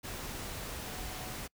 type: tone in noise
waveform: sine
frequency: 740 Hz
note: F#5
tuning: in tune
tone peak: -50 dBFS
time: 0.85-1.35 s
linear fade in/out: 20 ms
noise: pink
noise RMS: -41 dBFS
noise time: 0.03-1.48 s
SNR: -12 dB
effects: noise-tail reverb RT60 0.1 s tail -26 dB re dry